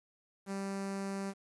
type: tone with notch filter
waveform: sawtooth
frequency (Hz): 196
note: G3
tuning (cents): 0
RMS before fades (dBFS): -38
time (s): 0.46-1.34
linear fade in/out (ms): 50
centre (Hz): 3300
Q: 1.4
effects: resampled to 24000 Hz + 10-bit